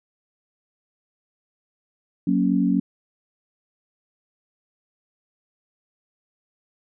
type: chord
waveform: sine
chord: F# major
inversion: none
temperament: equal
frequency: 185 / 233.1 / 277.2 Hz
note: F#3 / A#3 / C#4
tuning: 0 / 0 / 0 cents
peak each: -21 / -23 / -21 dBFS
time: 2.27-2.8 s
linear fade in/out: 5 ms
effects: none